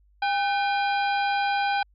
harmonic tone with a mistuned harmonic, 805 Hz, G5, 46 cents sharp, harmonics 1 / 2 / 3 / 4 / 5 / 6, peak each -23 / -29 / -33 / -38 / -38 / -42 dBFS, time 0.22-1.83 s, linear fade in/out 5 ms, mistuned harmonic 2, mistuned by -97 cents, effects added 50 Hz sine -57 dBFS peak until 1.94 s

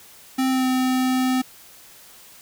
square tone with pitch glide, 261.6 to 257.1 Hz, C4 to C4, 0 to -30 cents, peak -19 dBFS, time 0.38-1.42 s, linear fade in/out 10 ms, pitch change -30 cents, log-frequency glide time 0.49-0.67 s, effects white hiss -47 dBFS RMS until 2.41 s

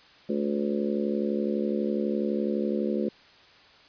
harmonic tone with a mistuned harmonic, 72 Hz, D2, 34 cents flat, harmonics 3 / 4 / 5 / 6 / 7 / 8, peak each -28 / -35 / -30 / -36 / -33 / -39 dBFS, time 0.29-3.09 s, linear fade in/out 5 ms, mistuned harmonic 8, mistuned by -39 cents, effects white hiss -54 dBFS RMS until 3.88 s + resampled to 11025 Hz

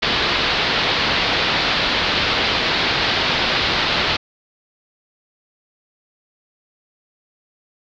white low-pass noise, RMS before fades -19 dBFS, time 0.02-4.17 s, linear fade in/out 10 ms, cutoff 4500 Hz, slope 48 dB/octave, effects none

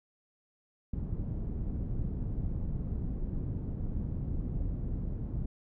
pink low-pass noise, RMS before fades -34 dBFS, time 0.93-5.46 s, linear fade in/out 5 ms, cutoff 190 Hz, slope 12 dB/octave, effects none

